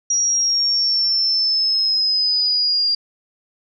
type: linear sweep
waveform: sine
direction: down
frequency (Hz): 5720 to 4783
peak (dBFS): -15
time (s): 0.1-2.95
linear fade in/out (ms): 5
effects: none